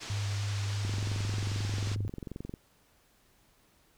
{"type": "low-pass noise", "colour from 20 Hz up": "white", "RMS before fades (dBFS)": -43, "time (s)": [0, 1.96], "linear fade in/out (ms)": 20, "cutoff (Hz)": 6300, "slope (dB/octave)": 24}
{"type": "tone with vibrato", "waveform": "sine", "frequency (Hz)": 101.3, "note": "G#2", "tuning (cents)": -43, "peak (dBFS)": -30, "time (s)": [0.1, 2.08], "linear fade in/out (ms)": 0, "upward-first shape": "square", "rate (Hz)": 3.4, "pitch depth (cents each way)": 11}
{"type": "click train", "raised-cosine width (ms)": 3, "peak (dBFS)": -26, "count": 39, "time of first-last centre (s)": [0.85, 2.539], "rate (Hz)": 22.5}
{"effects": ["pink hiss -66 dBFS RMS until 3.97 s"]}